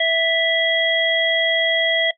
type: harmonic tone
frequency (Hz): 658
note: E5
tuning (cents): -3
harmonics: 1 / 3 / 5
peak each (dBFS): -20 / -20 / -20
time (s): 0-2.11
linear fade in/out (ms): 5
effects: noise-tail reverb RT60 0.1 s tail -18 dB re dry